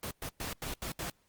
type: noise bursts at uneven times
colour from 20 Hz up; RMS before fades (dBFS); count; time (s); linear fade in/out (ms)
pink; -38; 6; 0.03-0.11 / 0.22-0.29 / 0.4-0.53 / 0.62-0.74 / 0.82-0.92 / 0.99-1.1; 2
effects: pink hiss -71 dBFS RMS until 1.28 s + Opus 24 kbps